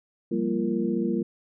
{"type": "tone cluster", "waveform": "sine", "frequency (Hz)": [176.7, 200.8, 235.7, 342.5, 464.8], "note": ["F3", "G3", "A#3", "F4", "A#4"], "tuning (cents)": [21, 42, 19, -34, -5], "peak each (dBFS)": [-35, -28, -28, -28, -34], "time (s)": [0.31, 1.23], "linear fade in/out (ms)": 10, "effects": []}